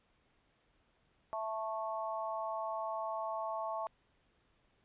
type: harmonic tone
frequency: 220 Hz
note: A3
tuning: in tune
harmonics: 3 / 4 / 5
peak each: -39 / -40 / -41 dBFS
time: 1.33-3.87 s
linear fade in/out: 0 ms
effects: pink hiss -73 dBFS RMS until 4.84 s + resampled to 8000 Hz